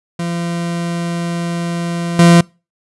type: tone with level steps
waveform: 40% pulse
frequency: 171 Hz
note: F3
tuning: 36 cents flat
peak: -17 / -4 dBFS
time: 0.19-2.41 s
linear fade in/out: 5 ms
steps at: 2.19 s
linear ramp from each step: 2 ms
effects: noise-tail reverb RT60 0.3 s tail -26 dB re dry + resampled to 24000 Hz